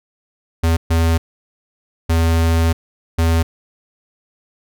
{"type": "tone bursts at uneven times", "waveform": "square", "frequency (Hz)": 82.41, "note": "E2", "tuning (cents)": 0, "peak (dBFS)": -13, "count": 4, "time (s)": [[0.63, 0.77], [0.9, 1.18], [2.09, 2.73], [3.18, 3.43]], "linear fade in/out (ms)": 10, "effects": []}